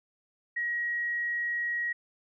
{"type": "tone", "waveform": "sine", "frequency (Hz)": 1900, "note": "A#6", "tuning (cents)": 33, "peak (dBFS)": -28, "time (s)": [0.56, 1.93], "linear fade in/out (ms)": 10, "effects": []}